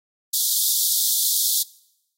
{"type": "high-pass noise", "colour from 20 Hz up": "white", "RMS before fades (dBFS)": -20, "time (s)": [0.33, 1.63], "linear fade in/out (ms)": 10, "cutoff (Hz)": 3400, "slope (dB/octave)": 96, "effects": ["noise-tail reverb RT60 0.9 s tail -23 dB re dry", "AAC 48 kbps"]}